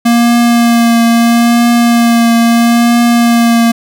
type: tone with vibrato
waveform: square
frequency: 234.5 Hz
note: A#3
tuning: 11 cents sharp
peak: -6 dBFS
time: 0.05-3.72 s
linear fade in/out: 10 ms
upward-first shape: triangle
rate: 0.76 Hz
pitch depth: 21 cents each way
effects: none